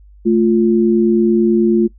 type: tone pair together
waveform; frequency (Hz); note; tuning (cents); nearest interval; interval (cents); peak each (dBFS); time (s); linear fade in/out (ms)
sine; 220 / 349.2; A3 / F4; 0 / 0; minor sixth; 800; -12; 0.25-1.88; 20
effects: noise-tail reverb RT60 0.1 s tail -20 dB re dry + added 50 Hz sine -40 dBFS peak until 1.98 s